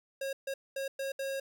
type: tone bursts at uneven times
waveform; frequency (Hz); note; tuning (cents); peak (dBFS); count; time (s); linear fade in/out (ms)
square; 543; C#5; -36; -34; 5; 0.21-0.33 / 0.47-0.54 / 0.76-0.88 / 0.99-1.12 / 1.19-1.4; 5
effects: none